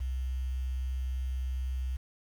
sine tone with quantisation, 64.1 Hz, C2, 35 cents flat, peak -30 dBFS, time 0-1.97 s, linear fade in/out 10 ms, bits 9, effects none

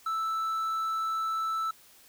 triangle tone, 1318.5 Hz, E6, in tune, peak -26 dBFS, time 0.06-1.71 s, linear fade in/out 5 ms, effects white hiss -57 dBFS RMS until 2.08 s

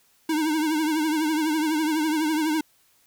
square tone with vibrato, 311.1 Hz, D#4, in tune, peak -22 dBFS, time 0.29-2.61 s, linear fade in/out 5 ms, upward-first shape triangle, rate 12 Hz, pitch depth 86 cents each way, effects white hiss -62 dBFS RMS until 3.06 s

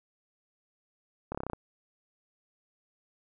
slowing click train, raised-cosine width 1 ms, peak -20 dBFS, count 8, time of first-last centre 1.32-1.533 s, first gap 27 ms, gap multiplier 1.04, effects none

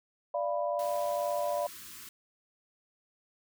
sine chord, B diminished, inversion first, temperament equal with one note detuned, 587.3 / 689.6 / 987.8 Hz, D5 / F5 / B5, 0 / -22 / 0 cents, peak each -31 / -33 / -37 dBFS, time 0.34-1.67 s, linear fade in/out 5 ms
white band-stop noise, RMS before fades -47 dBFS, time 0.79-2.09 s, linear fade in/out 2 ms, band 410 to 1000 Hz, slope 96 dB/octave
effects none

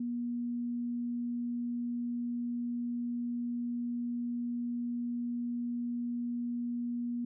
sine tone, 240 Hz, B3, 49 cents flat, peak -32 dBFS, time 0-7.25 s, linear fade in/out 5 ms, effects none

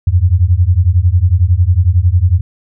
sine beating tone pair, 83.8 / 94.8 Hz, E2 / F#2, +29 / +43 cents, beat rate 11 Hz, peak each -10 dBFS, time 0.07-2.41 s, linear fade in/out 5 ms, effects none

